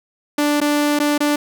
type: tone with dropouts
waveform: sawtooth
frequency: 293.7 Hz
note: D4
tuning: in tune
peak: -11 dBFS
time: 0.38-1.36 s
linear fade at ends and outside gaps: 5 ms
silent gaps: 0.604-0.613 / 0.991-0.999 / 1.179-1.204 s
effects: none